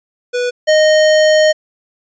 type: tone pair in turn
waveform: square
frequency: 491.1 / 618.7 Hz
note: B4 / D#5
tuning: -10 / -10 cents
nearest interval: major third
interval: 400 cents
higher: second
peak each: -15 / -8 dBFS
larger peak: second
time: 0.33-0.51 / 0.67-1.53 s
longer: second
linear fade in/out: 20 ms
effects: resampled to 16000 Hz